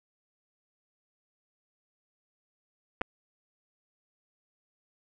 clicks, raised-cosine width 0.5 ms, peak -18 / -13 dBFS, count 2, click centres 3.012 / 3.016 s, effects none

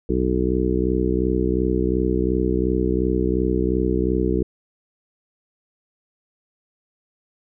harmonic tone, 62.8 Hz, B1, 30 cents sharp, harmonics 1 / 2 / 3 / 4 / 5 / 6 / 7, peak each -24 / -31 / -25 / -30 / -24 / -24 / -26 dBFS, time 0.09-4.43 s, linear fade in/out 5 ms, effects none

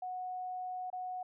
sine tone with dropouts, 735 Hz, F#5, 12 cents flat, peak -37 dBFS, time 0.02-1.23 s, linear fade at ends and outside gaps 5 ms, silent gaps 0.902-0.928 s, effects none

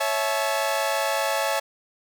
sawtooth chord, A major, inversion first, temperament equal with one note detuned, 554.4 / 659.3 / 864.4 Hz, C#5 / E5 / A5, 0 / 0 / -31 cents, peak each -23 dBFS, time 0-1.6 s, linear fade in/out 10 ms, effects none

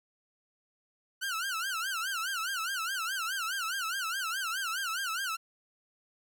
sawtooth tone with vibrato, 1445 Hz, F#6, 41 cents flat, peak -28 dBFS, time 1.21-5.37 s, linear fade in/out 20 ms, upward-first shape sine, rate 4.8 Hz, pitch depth 190 cents each way, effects none

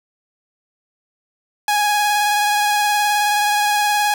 sawtooth tone with vibrato, 830.6 Hz, G#5, in tune, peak -11 dBFS, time 1.68-4.14 s, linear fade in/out 2 ms, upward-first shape sine, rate 19 Hz, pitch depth 19 cents each way, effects none

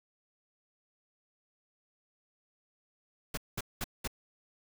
pink noise bursts, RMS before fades -35 dBFS, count 4, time 3.34-4.076 s, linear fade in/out 5 ms, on 34 ms, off 200 ms, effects none

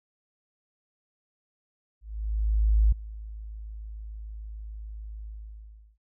sine tone with ADSR envelope, 53.4 Hz, G#1, 49 cents sharp, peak -16 dBFS, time 2.01-5.98 s, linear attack 910 ms, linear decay 5 ms, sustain -20 dB, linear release 720 ms, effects none

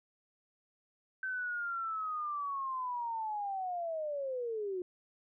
sine linear sweep, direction down, 1543 to 353.6 Hz, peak -34 dBFS, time 1.23-4.82 s, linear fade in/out 2 ms, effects none

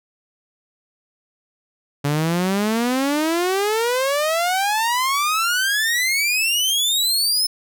sawtooth exponential sweep, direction up, 140.7 to 5274 Hz, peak -14 dBFS, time 2.04-7.47 s, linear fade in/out 10 ms, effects none

